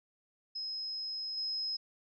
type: tone with level steps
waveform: sine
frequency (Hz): 5120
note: D#8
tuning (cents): +49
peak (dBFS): -36 / -33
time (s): 0.55-1.77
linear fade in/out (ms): 10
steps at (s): 1.37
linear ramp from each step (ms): 5
effects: none